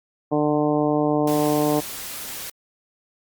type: harmonic tone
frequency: 149.5 Hz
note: D3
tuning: 31 cents sharp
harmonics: 1 / 2 / 3 / 4 / 5 / 6 / 7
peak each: -28 / -21 / -24 / -25 / -27 / -32 / -33 dBFS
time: 0.31-1.81 s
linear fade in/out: 20 ms
type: noise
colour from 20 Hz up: white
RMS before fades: -33 dBFS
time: 1.27-2.5 s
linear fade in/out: 5 ms
effects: Opus 48 kbps